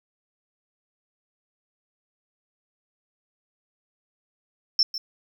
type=tone with echo; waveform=triangle; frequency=5360 Hz; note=E8; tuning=28 cents sharp; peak=-12 dBFS; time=4.79-4.83 s; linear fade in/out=2 ms; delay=150 ms; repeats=1; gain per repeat=-15 dB; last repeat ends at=4.98 s; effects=tanh soft clip ceiling -14 dBFS